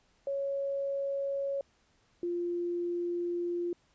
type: tone pair in turn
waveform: sine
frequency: 554.4 / 348.1 Hz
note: C#5 / F4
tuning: 0 / -6 cents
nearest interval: minor sixth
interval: 806 cents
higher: first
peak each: -30 / -30 dBFS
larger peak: neither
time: 0.27-1.61 / 2.23-3.73 s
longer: second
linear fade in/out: 2 ms
effects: pink hiss -69 dBFS RMS until 3.94 s + resampled to 16000 Hz